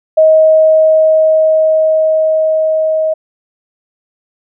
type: tone with level ramp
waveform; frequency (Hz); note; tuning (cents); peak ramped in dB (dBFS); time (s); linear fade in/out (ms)
sine; 631; D#5; +24; -3 to -10; 0.17-3.14; 10
effects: none